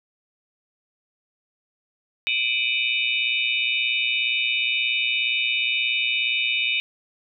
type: tone cluster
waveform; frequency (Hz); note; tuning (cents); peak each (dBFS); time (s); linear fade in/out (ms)
sine; 2329 / 2446 / 2568 / 2962 / 3672; D7 / D#7 / E7 / F#7 / A#7; -15 / -30 / -46 / +1 / -27; -27; 2.27-6.8; 0
effects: none